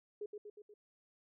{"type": "tone with echo", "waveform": "sine", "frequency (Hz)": 416.8, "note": "G#4", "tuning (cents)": 6, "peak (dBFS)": -39, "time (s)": [0.21, 0.26], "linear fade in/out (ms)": 5, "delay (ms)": 120, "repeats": 4, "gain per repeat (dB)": -4, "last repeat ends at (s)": 0.74, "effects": []}